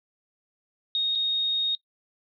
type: tone with dropouts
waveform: sine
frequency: 3725 Hz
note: A#7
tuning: 2 cents flat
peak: -22 dBFS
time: 0.95-1.75 s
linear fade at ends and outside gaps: 1 ms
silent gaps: 1.152-1.156 s
effects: noise-tail reverb RT60 0.1 s tail -23 dB re dry